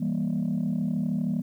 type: chord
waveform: sine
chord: E diminished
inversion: none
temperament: just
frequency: 164.81 / 197.78 / 237.3 Hz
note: E3 / G3 / Bb3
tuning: 0 / +16 / +31 cents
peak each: -28 / -27 / -27 dBFS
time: 0-1.42 s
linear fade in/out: 10 ms
effects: tanh soft clip ceiling -20 dBFS + 10-bit